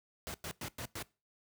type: noise bursts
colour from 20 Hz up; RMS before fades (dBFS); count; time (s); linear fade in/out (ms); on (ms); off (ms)
pink; -41; 5; 0.27-1.025; 0; 71; 100
effects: noise-tail reverb RT60 0.3 s tail -22 dB re dry + high-pass 60 Hz 12 dB/octave